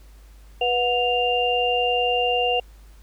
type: tone cluster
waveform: sine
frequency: 489.3 / 727 / 2791 Hz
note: B4 / F#5 / F7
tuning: -16 / -31 / -2 cents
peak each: -23 dBFS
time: 0.61-2.6 s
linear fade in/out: 5 ms
effects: added 51 Hz sine -44 dBFS peak until 3.02 s + pink hiss -57 dBFS RMS until 3.02 s